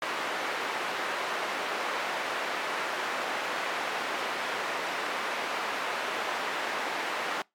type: band-pass noise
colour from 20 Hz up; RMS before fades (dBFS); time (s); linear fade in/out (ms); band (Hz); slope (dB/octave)
white; -32; 0.02-7.42; 2; 400 to 1800; 12
effects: noise-tail reverb RT60 0.2 s tail -24 dB re dry + MP3 96 kbps